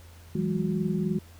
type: tone cluster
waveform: sine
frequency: 163.4 / 186.9 / 206.5 / 365.4 Hz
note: E3 / F#3 / G#3 / F#4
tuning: -15 / +18 / -10 / -22 cents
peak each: -29 / -31 / -29 / -33 dBFS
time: 0.35-1.19 s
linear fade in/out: 5 ms
effects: added 84 Hz sine -48 dBFS peak until 1.39 s + pink hiss -55 dBFS RMS until 1.39 s